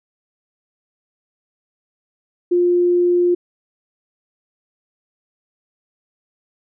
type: tone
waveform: sine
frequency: 352.7 Hz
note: F4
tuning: 17 cents sharp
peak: -12 dBFS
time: 2.51-3.35 s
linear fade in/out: 10 ms
effects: none